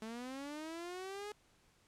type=linear sweep; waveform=sawtooth; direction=up; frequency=215.7 to 422.2 Hz; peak=-39 dBFS; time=0.02-1.32 s; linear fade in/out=2 ms; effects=pink hiss -70 dBFS RMS until 1.87 s + low-pass 10000 Hz 12 dB/octave